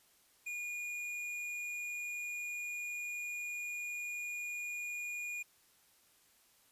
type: tone with tanh clipping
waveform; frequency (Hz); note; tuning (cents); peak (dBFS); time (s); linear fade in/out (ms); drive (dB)
sine; 2437; D#7; -37; -40; 0.46-5.43; 10; 12
effects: white hiss -68 dBFS RMS until 6.71 s + resampled to 32000 Hz